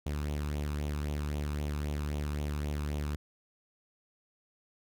sawtooth tone with flanger, 73.7 Hz, D2, 7 cents sharp, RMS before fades -34 dBFS, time 0.06-3.16 s, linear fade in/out 5 ms, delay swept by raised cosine 0.3 to 0.81 ms, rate 3.8 Hz, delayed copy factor +0.55, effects none

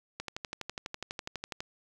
click train, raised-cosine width 0.2 ms, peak -19 dBFS, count 18, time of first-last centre 0.2-1.605 s, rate 12.1 Hz, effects 9-bit

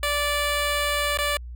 10% pulse tone with dropouts, 583 Hz, D5, 13 cents flat, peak -14 dBFS, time 0.03-1.37 s, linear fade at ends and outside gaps 1 ms, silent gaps 1.173-1.187 s, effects added 60 Hz sine -34 dBFS peak until 1.55 s

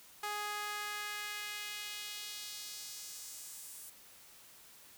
sawtooth tone with high-pass filter sweep, 416.2 Hz, G#4, 4 cents sharp, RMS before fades -43 dBFS, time 0.23-3.9 s, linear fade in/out 5 ms, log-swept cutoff 930 to 9900 Hz, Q 1.3, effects white hiss -58 dBFS RMS until 4.97 s

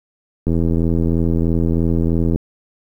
click train, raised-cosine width 3 ms, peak -6 dBFS, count 158, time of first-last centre 0.47-2.359 s, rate 83.1 Hz, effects 8-bit

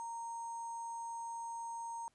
sine tone with sample-and-hold, 926 Hz, A#5, 12 cents flat, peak -40 dBFS, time 0-2.08 s, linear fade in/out 0 ms, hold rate 7350 Hz, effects pink hiss -75 dBFS RMS until 2.14 s + resampled to 24000 Hz

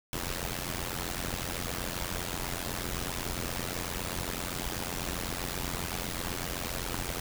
pink noise with amplitude modulation, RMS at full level -31 dBFS, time 0.13-7.2 s, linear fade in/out 0 ms, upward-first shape sine, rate 87.8 Hz, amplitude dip 90%, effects none

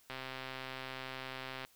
click train, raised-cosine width 0.3 ms, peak -26 dBFS, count 204, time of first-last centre 0.1-1.65 s, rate 131 Hz, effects white hiss -66 dBFS RMS until 1.75 s

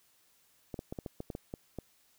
clicks, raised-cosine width 2 ms, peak -25 dBFS, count 10, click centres 0.742 / 0.791 / 0.925 / 0.988 / 1.062 / 1.204 / 1.302 / 1.351 / 1.539 / 1.787 s, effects white hiss -68 dBFS RMS until 2.18 s

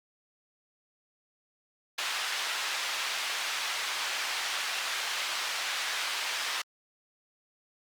white band-pass noise, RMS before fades -33 dBFS, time 1.98-6.62 s, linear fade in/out 5 ms, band 920 to 3900 Hz, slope 12 dB/octave, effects Opus 48 kbps

